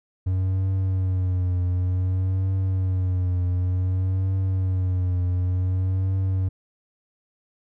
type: tone with vibrato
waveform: triangle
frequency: 92.5 Hz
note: F#2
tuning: in tune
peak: -18 dBFS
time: 0.26-6.49 s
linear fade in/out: 10 ms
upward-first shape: triangle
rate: 0.55 Hz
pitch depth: 57 cents each way
effects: none